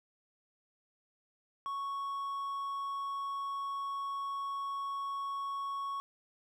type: tone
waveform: triangle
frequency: 1108.7 Hz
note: C#6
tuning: in tune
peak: -33 dBFS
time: 1.66-6 s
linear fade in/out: 0 ms
effects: none